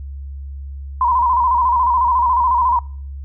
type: tone with vibrato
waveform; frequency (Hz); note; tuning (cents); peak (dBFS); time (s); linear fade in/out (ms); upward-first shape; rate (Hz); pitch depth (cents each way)
sine; 987; B5; -1; -12; 1.01-2.79; 2; square; 14; 65
effects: noise-tail reverb RT60 0.5 s tail -25 dB re dry + added 69 Hz sine -27 dBFS peak until 3.24 s